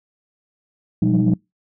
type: tone cluster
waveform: sine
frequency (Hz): 122.2 / 175.8 / 182.8 / 198.5 / 309.6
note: B2 / F3 / F#3 / G3 / D#4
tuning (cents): -18 / +12 / -21 / +22 / -9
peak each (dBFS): -19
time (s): 1.02-1.34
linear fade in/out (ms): 5
effects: noise-tail reverb RT60 0.2 s tail -26 dB re dry + tanh soft clip ceiling -8 dBFS